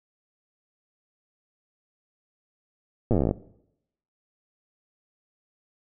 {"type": "slowing click train", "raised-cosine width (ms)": 2, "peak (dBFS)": -10, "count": 16, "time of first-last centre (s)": [3.11, 3.311], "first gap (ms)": 8, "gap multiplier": 1.07, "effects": ["noise-tail reverb RT60 0.8 s tail -20 dB re dry"]}